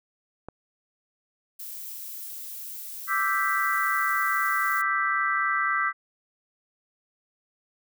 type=click; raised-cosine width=1 ms; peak=-23 dBFS; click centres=0.486 s
type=noise; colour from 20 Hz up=violet; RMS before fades=-38 dBFS; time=1.59-4.82 s; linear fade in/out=10 ms
type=chord; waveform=sine; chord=E minor seventh; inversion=third; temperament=equal; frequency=1174.7 / 1318.5 / 1568 / 1975.5 Hz; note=D6 / E6 / G6 / B6; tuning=0 / 0 / 0 / 0 cents; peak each=-28 dBFS; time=3.07-5.93 s; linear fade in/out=50 ms
effects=none